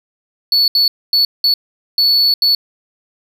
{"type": "tone bursts at uneven times", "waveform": "triangle", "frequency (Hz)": 4435, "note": "C#8", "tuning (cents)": 0, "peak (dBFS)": -8, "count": 6, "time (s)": [[0.52, 0.68], [0.75, 0.88], [1.13, 1.25], [1.44, 1.54], [1.98, 2.34], [2.42, 2.55]], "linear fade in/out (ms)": 2, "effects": []}